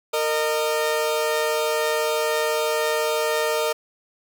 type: tone pair together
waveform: sawtooth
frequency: 460 / 614 Hz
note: A#4 / D#5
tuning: -23 / -23 cents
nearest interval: perfect fourth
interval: 500 cents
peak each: -19 / -20 dBFS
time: 0.13-3.73 s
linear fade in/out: 10 ms
effects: none